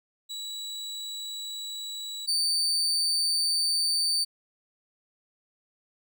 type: tone pair in turn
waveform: 35% pulse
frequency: 3912 / 4582 Hz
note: B7 / D8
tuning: -17 / -44 cents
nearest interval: minor third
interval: 273 cents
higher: second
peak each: -32 / -22 dBFS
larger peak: second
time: 0.29-2.27 / 2.27-4.25 s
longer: neither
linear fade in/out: 20 ms
effects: none